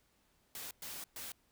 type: noise bursts at uneven times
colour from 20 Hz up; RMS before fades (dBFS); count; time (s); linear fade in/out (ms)
white; -45; 3; 0.55-0.71 / 0.82-1.04 / 1.16-1.32; 2
effects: pink hiss -73 dBFS RMS until 1.51 s